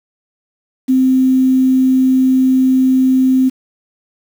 sine tone with quantisation, 260 Hz, C4, 11 cents flat, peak -8 dBFS, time 0.88-3.5 s, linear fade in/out 20 ms, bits 6, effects none

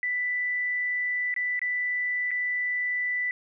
sine tone with dropouts, 1982 Hz, B6, 6 cents sharp, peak -25 dBFS, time 0.03-3.31 s, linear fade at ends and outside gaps 1 ms, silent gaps 1.341-1.363 / 1.593-1.616 / 2.308-2.314 s, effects none

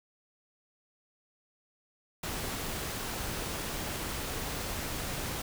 pink noise, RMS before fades -36 dBFS, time 2.23-5.42 s, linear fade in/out 5 ms, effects none

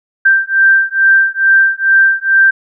sine beating tone pair, 1570 / 1572.3 Hz, G6 / G6, +2 / +5 cents, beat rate 2.3 Hz, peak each -10 dBFS, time 0.25-2.51 s, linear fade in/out 10 ms, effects none

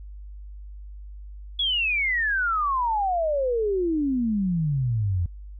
sine exponential sweep, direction down, 3420 to 83.4 Hz, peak -21 dBFS, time 1.59-5.26 s, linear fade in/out 5 ms, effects added 50 Hz sine -37 dBFS peak until 5.59 s

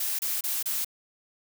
blue noise bursts, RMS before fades -29 dBFS, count 4, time 0-0.847 s, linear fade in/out 5 ms, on 190 ms, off 29 ms, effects none

